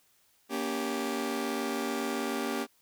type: chord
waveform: sawtooth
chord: G diminished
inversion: first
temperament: just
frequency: 235.2 / 282.2 / 392 Hz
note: Bb3 / Db4 / G4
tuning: +16 / +31 / 0 cents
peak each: -31 dBFS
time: 0.49-2.67 s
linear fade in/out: 50 ms
effects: white hiss -67 dBFS RMS until 2.81 s